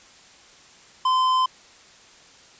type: tone with tanh clipping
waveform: triangle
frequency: 1029 Hz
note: C6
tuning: 29 cents flat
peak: -19 dBFS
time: 1.05-1.46 s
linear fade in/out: 5 ms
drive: 15 dB
effects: white hiss -50 dBFS RMS until 2.59 s + resampled to 16000 Hz